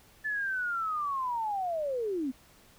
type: linear sweep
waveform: sine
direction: down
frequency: 1749 to 242.7 Hz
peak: -29 dBFS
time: 0.24-2.32 s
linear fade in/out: 20 ms
effects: pink hiss -59 dBFS RMS until 2.78 s